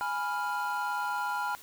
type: chord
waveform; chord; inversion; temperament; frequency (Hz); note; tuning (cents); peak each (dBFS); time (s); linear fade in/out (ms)
triangle; F diminished; first; equal; 830.6 / 987.8 / 1396.9; Ab5 / Cb6 / F6; 0 / 0 / 0; -32; 0.01-1.55; 0
effects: white hiss -51 dBFS RMS until 1.62 s